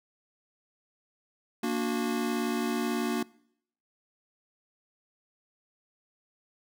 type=chord; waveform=square; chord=Bb augmented; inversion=none; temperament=just; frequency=233.1 / 291.4 / 364.2 Hz; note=Bb3 / D4 / F#4; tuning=0 / -13 / -27 cents; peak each=-31 / -34 / -34 dBFS; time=1.63-3.23 s; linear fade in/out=5 ms; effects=noise-tail reverb RT60 0.7 s tail -23 dB re dry